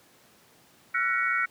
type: tone cluster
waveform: sine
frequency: 1353 / 1477 / 1913 / 2229 Hz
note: E6 / F#6 / A#6 / C#7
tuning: +45 / -3 / +44 / +9 cents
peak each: -29 dBFS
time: 0.94-1.46 s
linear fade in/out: 10 ms
effects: pink hiss -58 dBFS RMS until 1.5 s + high-pass 150 Hz 12 dB/octave